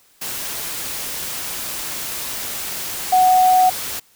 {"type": "tone in noise", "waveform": "sine", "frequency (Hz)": 740, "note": "F#5", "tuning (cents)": 0, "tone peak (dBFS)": -10, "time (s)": [3.12, 3.7], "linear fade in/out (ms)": 10, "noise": "white", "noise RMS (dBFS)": -27, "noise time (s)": [0.21, 4], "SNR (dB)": 14, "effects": ["white hiss -55 dBFS RMS until 4.15 s"]}